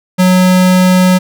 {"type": "tone", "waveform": "square", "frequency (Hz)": 183.7, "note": "F#3", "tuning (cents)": -12, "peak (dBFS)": -6, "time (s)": [0.18, 1.19], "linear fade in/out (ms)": 20, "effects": []}